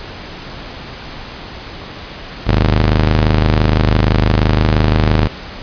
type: ring-modulated tone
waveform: sawtooth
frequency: 77.4 Hz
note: D#2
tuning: 9 cents flat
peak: -3 dBFS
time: 2.46-5.28 s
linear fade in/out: 20 ms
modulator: 25.7 Hz
effects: pink hiss -30 dBFS RMS until 5.62 s + resampled to 11025 Hz